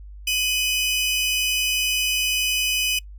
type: tone pair together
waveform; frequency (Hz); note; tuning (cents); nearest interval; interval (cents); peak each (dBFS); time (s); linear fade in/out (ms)
sawtooth; 2508 / 2983; D#7 / F#7; +13 / +13; minor third; 300; -20; 0.27-2.99; 5
effects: noise-tail reverb RT60 0.1 s tail -24 dB re dry + added 50 Hz sine -37 dBFS peak until 3.18 s